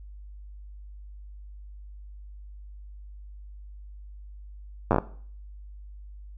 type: slowing click train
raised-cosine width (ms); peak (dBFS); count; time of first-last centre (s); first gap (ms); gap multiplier
1; -7; 6; 4.91-4.984; 9; 1.25
effects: noise-tail reverb RT60 0.5 s tail -17 dB re dry + added 50 Hz sine -41 dBFS peak until 6.37 s